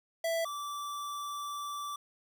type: tone pair in turn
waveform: square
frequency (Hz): 662 / 1163.6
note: E5 / D6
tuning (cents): +7 / -16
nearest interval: minor seventh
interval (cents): 977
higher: second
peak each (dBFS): -30 / -37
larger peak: first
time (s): 0.24-0.45 / 0.45-1.96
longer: second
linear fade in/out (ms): 5
effects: none